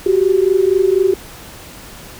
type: tone pair together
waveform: sine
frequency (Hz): 368.4 / 392.5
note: F#4 / G4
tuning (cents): -7 / +2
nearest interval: minor second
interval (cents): 109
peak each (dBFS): -13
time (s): 0.06-1.14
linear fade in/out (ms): 5
effects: pink hiss -36 dBFS RMS until 2.19 s